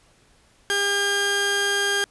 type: tone pair together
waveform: sawtooth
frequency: 402.5 / 1610 Hz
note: G4 / G6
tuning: +46 / +46 cents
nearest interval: 2 octaves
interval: 2400 cents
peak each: -22 / -17 dBFS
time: 0.7-2.04 s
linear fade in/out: 0 ms
effects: pink hiss -58 dBFS RMS until 2.1 s + resampled to 24000 Hz